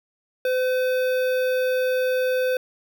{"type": "tone with notch filter", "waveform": "square", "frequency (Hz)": 510, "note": "C5", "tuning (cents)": -44, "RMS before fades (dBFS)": -22, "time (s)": [0.45, 2.57], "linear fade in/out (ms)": 2, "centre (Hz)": 7300, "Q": 0.53, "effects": []}